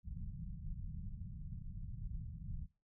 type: low-pass noise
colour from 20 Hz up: pink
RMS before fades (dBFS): -45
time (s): 0.03-2.67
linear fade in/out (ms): 50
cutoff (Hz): 180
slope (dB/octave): 48
effects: noise-tail reverb RT60 0.3 s tail -18 dB re dry